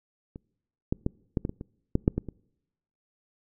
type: clicks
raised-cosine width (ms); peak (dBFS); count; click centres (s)
3; -27 / -12 / -13 / -12 / -16 / -20 / -24 / -9 / -7 / -14 / -23; 11; 0.359 / 0.925 / 1.064 / 1.372 / 1.451 / 1.494 / 1.611 / 1.954 / 2.079 / 2.18 / 2.287
effects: noise-tail reverb RT60 0.9 s tail -26 dB re dry